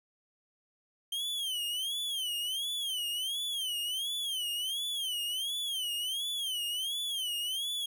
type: tone with vibrato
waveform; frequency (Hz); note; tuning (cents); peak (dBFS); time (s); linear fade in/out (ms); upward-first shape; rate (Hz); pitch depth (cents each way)
45% pulse; 3136; G7; 0; -32; 1.12-7.86; 5; sine; 1.4; 170
effects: none